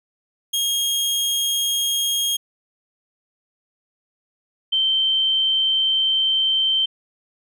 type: tone pair in turn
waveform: sawtooth / sine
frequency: 3254 / 3115 Hz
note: G#7 / G7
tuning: -36 / -12 cents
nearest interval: minor second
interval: 76 cents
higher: first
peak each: -16 dBFS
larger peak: neither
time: 0.53-2.37 / 4.72-6.86 s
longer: second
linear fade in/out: 10 ms
effects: none